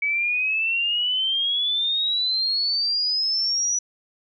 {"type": "exponential sweep", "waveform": "sine", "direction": "up", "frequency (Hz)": [2270, 5920], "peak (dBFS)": -20, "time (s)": [0.02, 3.79], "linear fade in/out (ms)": 5, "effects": []}